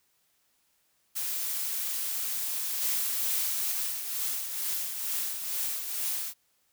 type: noise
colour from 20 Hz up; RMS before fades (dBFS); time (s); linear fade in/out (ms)
blue; -32; 1.15-3.73; 20
type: noise with tremolo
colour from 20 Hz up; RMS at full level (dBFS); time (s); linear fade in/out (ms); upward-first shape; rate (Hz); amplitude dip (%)
blue; -30; 2.78-6.34; 50; triangle; 2.2; 55
effects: white hiss -71 dBFS RMS until 6.72 s